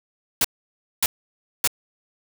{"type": "noise bursts", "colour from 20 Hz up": "white", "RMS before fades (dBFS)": -19, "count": 3, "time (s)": [0.41, 1.675], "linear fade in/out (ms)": 2, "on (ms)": 35, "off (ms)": 580, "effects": []}